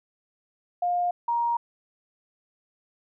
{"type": "tone pair in turn", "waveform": "sine", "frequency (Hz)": [708, 941.6], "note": ["F5", "A#5"], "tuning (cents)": [23, 17], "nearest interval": "perfect fourth", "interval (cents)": 494, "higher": "second", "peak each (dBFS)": -22, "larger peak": "neither", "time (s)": [[0.82, 1.11], [1.28, 1.57]], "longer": "neither", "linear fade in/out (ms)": 5, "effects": []}